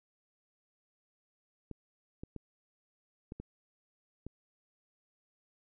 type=clicks; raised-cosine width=3 ms; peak=-29 dBFS; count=6; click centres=1.713 / 2.235 / 2.363 / 3.321 / 3.4 / 4.266 s; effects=none